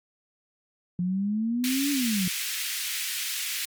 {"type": "exponential two-way sweep", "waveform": "sine", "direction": "up then down", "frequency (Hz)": [174.6, 290, 174.6], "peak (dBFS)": -24, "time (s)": [0.99, 2.28], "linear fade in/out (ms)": 2, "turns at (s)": 1.91}
{"type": "high-pass noise", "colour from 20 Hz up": "pink", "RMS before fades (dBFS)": -31, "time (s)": [1.64, 3.65], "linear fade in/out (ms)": 0, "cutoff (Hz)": 2000, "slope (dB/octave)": 24}
{"effects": ["Opus 48 kbps"]}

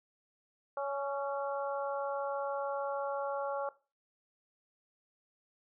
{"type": "harmonic tone with a mistuned harmonic", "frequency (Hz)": 279.6, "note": "C#4", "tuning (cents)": 15, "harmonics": [2, 3, 4, 5], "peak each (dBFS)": [-35, -39, -41, -43], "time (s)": [0.77, 3.69], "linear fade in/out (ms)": 2, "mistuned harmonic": 5, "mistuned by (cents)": -32, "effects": ["noise-tail reverb RT60 0.3 s tail -17 dB re dry"]}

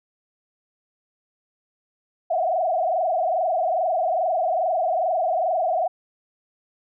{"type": "tone with frequency modulation", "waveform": "sine", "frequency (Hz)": 694, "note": "F5", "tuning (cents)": -11, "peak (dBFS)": -19, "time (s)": [2.3, 5.88], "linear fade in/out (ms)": 10, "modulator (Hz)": 22.4, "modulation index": 2.7, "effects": []}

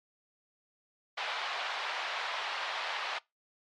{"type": "band-pass noise", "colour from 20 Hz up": "pink", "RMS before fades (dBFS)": -36, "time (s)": [1.17, 3.19], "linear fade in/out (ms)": 10, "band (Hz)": [700, 4000], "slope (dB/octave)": 24, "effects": ["noise-tail reverb RT60 0.2 s tail -23 dB re dry", "MP3 64 kbps"]}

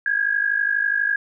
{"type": "tone pair together", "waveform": "sine", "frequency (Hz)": [1617, 1669.2], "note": ["G#6", "G#6"], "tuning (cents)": [-47, 8], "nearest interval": "minor second", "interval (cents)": 55, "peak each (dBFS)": -21, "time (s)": [0.06, 1.16], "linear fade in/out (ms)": 2, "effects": []}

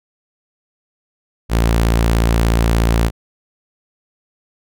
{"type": "tone", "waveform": "sawtooth", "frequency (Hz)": 56.8, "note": "A#1", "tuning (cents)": -44, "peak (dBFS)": -8, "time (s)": [1.49, 3.11], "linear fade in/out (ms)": 50, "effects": []}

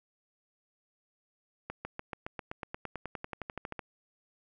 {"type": "accelerating click train", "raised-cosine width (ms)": 0.5, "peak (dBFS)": -22, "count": 21, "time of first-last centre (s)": [1.7, 3.792], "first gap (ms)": 150, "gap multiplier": 0.96, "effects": []}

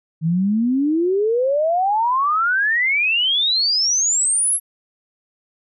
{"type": "exponential sweep", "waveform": "sine", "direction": "up", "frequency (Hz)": [155.3, 11370], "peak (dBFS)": -15, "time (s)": [0.21, 4.6], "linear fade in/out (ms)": 50, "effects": []}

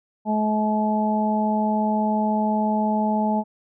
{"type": "harmonic tone", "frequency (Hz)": 214.1, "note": "A3", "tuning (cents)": -47, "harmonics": [1, 2, 3, 4], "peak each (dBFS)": [-21, -33, -27, -24], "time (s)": [0.25, 3.44], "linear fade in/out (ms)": 50, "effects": []}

